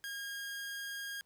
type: tone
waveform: sawtooth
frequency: 1625 Hz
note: G#6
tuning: 38 cents flat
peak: -36 dBFS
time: 0.04-1.21 s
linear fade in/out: 0 ms
effects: pink hiss -75 dBFS RMS until 1.25 s + high-pass 60 Hz 12 dB/octave